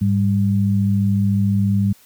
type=tone pair together; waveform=sine; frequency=103.6 / 197.61 Hz; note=G#2 / G3; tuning=-4 / +14 cents; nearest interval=major seventh; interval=1118 cents; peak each=-17 dBFS; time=0.01-1.93 s; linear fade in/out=10 ms; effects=white hiss -51 dBFS RMS until 2.05 s